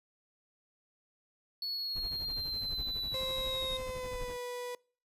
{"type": "linear sweep", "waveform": "triangle", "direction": "down", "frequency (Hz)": [4406, 3729], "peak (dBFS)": -33, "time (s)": [1.62, 3.77], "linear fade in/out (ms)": 2}
{"type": "noise with tremolo", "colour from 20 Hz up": "brown", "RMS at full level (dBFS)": -41, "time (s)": [1.95, 4.37], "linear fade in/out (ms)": 10, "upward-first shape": "sine", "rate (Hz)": 12, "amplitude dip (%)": 80}
{"type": "tone with pitch glide", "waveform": "35% pulse", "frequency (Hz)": [523.3, 491.1], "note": ["C5", "B4"], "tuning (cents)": [0, -10], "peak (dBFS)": -36, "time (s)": [3.14, 4.75], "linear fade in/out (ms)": 2, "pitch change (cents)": -110, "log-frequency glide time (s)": [3.67, 4.35]}
{"effects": ["noise-tail reverb RT60 0.4 s tail -24 dB re dry", "resampled to 32000 Hz"]}